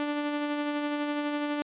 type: tone with tremolo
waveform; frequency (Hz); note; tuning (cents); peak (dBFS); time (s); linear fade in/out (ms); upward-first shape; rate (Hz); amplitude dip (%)
sawtooth; 293.7; D4; 0; -23; 0-1.62; 0; sine; 12; 30
effects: resampled to 8000 Hz